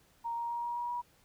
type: tone with pitch steps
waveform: sine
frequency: 932.3 / 938.8 / 945.3 / 951.9 / 958.5 / 965.2 Hz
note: A#5 / A#5 / A#5 / A#5 / A#5 / B5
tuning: 0 / +12 / +24 / +36 / +48 / -40 cents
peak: -33 dBFS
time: 0.24-1.02 s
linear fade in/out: 20 ms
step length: 130 ms
effects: pink hiss -66 dBFS RMS until 1.24 s